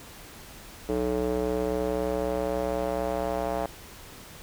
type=tone with band-pass filter sweep; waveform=square; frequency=62 Hz; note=B1; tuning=7 cents sharp; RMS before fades=-28 dBFS; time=0.89-3.66 s; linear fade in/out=0 ms; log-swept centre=420 to 680 Hz; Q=2.7; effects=pink hiss -46 dBFS RMS until 4.42 s